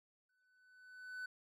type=tone with exponential growth; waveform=triangle; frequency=1500 Hz; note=F#6; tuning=23 cents sharp; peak=-39 dBFS; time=0.29-1.26 s; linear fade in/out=5 ms; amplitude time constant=210 ms; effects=none